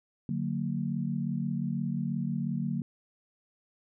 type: chord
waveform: sine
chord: D augmented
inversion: none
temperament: just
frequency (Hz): 146.83 / 183.54 / 229.4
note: D3 / F#3 / A#3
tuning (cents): 0 / -14 / -28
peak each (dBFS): -33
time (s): 0.29-2.82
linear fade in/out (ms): 2
effects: none